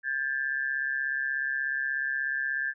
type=tone pair together; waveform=sine; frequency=1600 / 1736.6 Hz; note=G6 / A6; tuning=+35 / -23 cents; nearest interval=minor second; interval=142 cents; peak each=-30 / -30 dBFS; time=0.03-2.74 s; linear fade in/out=50 ms; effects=none